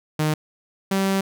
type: tone pair in turn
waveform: sawtooth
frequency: 153.8 / 193.78 Hz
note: D#3 / G3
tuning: -20 / -20 cents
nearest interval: major third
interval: 400 cents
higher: second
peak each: -15 dBFS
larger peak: neither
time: 0.19-0.34 / 0.91-1.21 s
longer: second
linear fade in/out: 5 ms
effects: none